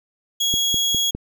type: tone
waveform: 30% pulse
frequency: 3322 Hz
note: G#7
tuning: in tune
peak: -15 dBFS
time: 0.4-1.11 s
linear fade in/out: 10 ms
type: click train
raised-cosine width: 3 ms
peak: -15 dBFS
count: 4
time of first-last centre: 0.54-1.15 s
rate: 4.92 Hz
effects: none